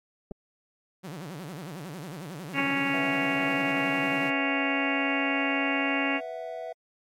clicks, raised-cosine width 2 ms, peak -26 dBFS, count 2, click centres 0.312 / 0.317 s
sawtooth tone with vibrato, 164.81 Hz, E3, in tune, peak -33 dBFS, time 1.03-4.31 s, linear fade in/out 20 ms, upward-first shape sine, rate 11 Hz, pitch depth 280 cents each way
harmonic tone, 277.2 Hz, C#4, in tune, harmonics 1 / 2 / 3 / 4 / 5 / 6 / 7 / 8 / 9 / 10, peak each -29 / -39 / -36 / -37 / -39 / -36 / -34 / -32 / -38 / -33 dBFS, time 2.53-6.21 s, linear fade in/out 50 ms
triangle chord, B suspended fourth, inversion none, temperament just, 493.9 / 658.5 / 740.8 Hz, B4 / E5 / F#5, 0 / -2 / +2 cents, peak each -38 / -34 / -39 dBFS, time 2.93-6.73 s, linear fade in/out 10 ms
effects AAC 64 kbps

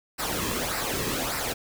pink noise with flanger, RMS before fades -29 dBFS, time 0.18-1.54 s, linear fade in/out 20 ms, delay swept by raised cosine 0.3 to 1.4 ms, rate 1.7 Hz, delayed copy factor -0.6, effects none

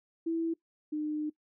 sine tone pair in turn, 329.6 / 303.2 Hz, E4 / D#4, 0 / -45 cents, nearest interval minor second, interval 145 cents, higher first, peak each -28 / -30 dBFS, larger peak first, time 0.26-0.54 / 0.92-1.3 s, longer second, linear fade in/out 10 ms, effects noise-tail reverb RT60 0.1 s tail -20 dB re dry

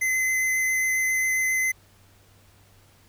square tone with vibrato, 2047 Hz, C7, 38 cents flat, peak -22 dBFS, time 0.01-1.72 s, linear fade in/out 10 ms, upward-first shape triangle, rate 7.4 Hz, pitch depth 10 cents each way, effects added 98 Hz sine -57 dBFS peak until 3.08 s + pink hiss -58 dBFS RMS until 3.08 s

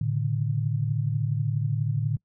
sine tone cluster, 111.5 / 135.8 / 148 Hz, A2 / C#3 / D3, +23 / -35 / +14 cents, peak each -26 / -32 / -27 dBFS, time 0.01-2.17 s, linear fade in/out 5 ms, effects noise-tail reverb RT60 0.1 s tail -24 dB re dry

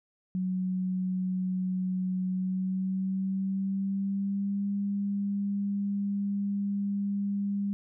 sine tone with pitch glide, 185 to 200.6 Hz, F#3 to G3, 0 to +40 cents, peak -27 dBFS, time 0.35-7.73 s, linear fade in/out 0 ms, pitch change +140 cents, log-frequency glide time 2.28-4.67 s, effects none

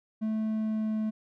triangle tone with pitch glide, 218.2 to 216.9 Hz, A3 to A3, -14 to -25 cents, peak -25 dBFS, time 0.21-1.11 s, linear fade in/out 20 ms, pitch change -11 cents, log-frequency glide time 0.48-0.99 s, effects none

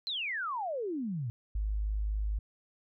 sine exponential sweep, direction down, 4186 to 109.8 Hz, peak -32 dBFS, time 0.07-1.3 s, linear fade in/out 0 ms
sine tone, 52.1 Hz, G#1, 6 cents sharp, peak -29 dBFS, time 1.55-2.39 s, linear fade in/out 5 ms
effects none

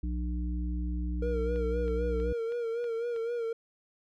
harmonic tone, 60.4 Hz, B1, 38 cents flat, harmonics 1 / 3 / 5, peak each -30 / -39 / -40 dBFS, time 0.03-2.33 s, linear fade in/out 5 ms
triangle tone with vibrato, 466.2 Hz, A#4, in tune, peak -28 dBFS, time 1.22-3.53 s, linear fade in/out 5 ms, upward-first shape sine, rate 3.9 Hz, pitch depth 54 cents each way
click train, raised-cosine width 0.3 ms, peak -36 dBFS, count 6, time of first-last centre 1.56-3.163 s, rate 3.12 Hz
effects none

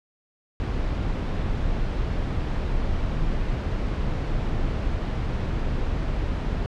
brown noise, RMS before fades -25 dBFS, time 0.6-6.66 s, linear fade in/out 0 ms, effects low-pass 4000 Hz 12 dB/octave

